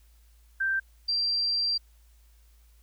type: tone pair in turn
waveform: sine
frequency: 1568 / 4720 Hz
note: G6 / D8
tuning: 0 / +8 cents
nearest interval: octave + perfect fifth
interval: 1908 cents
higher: second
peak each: -24 dBFS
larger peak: neither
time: 0.6-0.8 / 1.08-1.78 s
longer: second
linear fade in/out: 10 ms
effects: added 56 Hz sine -55 dBFS peak until 2.82 s + white hiss -67 dBFS RMS until 2.82 s